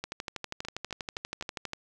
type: two click trains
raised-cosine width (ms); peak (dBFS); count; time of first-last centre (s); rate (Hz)
0.2; -17 / -22; 22 / 4; 0.04-1.734 / 0.65-1.425; 12.4 / 3.87
effects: none